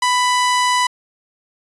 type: tone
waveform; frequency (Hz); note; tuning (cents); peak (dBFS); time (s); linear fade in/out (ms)
sawtooth; 993; B5; +9; -10; 0.02-0.87; 5
effects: resampled to 24000 Hz